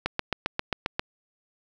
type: click train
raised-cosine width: 0.3 ms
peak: -9 dBFS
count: 8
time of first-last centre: 0.06-0.995 s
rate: 7.49 Hz
effects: none